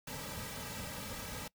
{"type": "noise with comb filter", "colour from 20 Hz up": "pink", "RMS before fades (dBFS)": -43, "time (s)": [0.07, 1.48], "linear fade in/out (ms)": 5, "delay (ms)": 2.8, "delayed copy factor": -0.8, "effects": ["noise-tail reverb RT60 0.1 s tail -22 dB re dry"]}